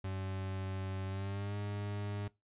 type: tone with pitch glide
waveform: 40% pulse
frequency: 95.4 to 102.25 Hz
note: G2 to G#2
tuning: -47 to -26 cents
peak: -36 dBFS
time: 0.04-2.28 s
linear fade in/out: 5 ms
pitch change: +121 cents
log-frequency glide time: 1.06-1.56 s
effects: noise-tail reverb RT60 0.2 s tail -20 dB re dry + resampled to 8000 Hz